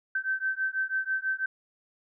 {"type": "beating tone pair", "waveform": "sine", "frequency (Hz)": [1543, 1549.1], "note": ["G6", "G6"], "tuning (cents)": [-28, -21], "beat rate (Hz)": 6.1, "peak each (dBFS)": -30, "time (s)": [0.15, 1.46], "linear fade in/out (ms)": 5, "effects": []}